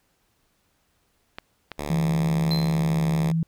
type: clicks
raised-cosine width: 0.3 ms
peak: -17 dBFS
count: 2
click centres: 1.385 / 1.717 s
type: tone with vibrato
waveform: 5% pulse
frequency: 73 Hz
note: D2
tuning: 10 cents flat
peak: -18 dBFS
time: 1.78-3.32 s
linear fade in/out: 10 ms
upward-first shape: triangle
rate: 4.5 Hz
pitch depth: 15 cents each way
type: tone with pitch glide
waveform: sine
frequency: 164.6 to 163.56 Hz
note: E3 to E3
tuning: -2 to -13 cents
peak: -20 dBFS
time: 1.9-3.43 s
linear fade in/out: 2 ms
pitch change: -11 cents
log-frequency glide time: 2.58-2.93 s
type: tone with exponential decay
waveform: triangle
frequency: 4093 Hz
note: C8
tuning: 39 cents flat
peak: -23 dBFS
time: 2.51-2.85 s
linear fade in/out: 1 ms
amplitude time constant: 72 ms
effects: pink hiss -68 dBFS RMS until 3.47 s